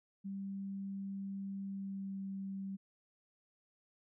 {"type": "tone with pitch glide", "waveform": "sine", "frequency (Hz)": [196, 194.31], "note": ["G3", "G3"], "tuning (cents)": [0, -15], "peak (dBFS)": -39, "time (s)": [0.24, 2.77], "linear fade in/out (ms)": 20, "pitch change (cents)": -15, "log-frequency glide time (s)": [1.67, 2.21], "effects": []}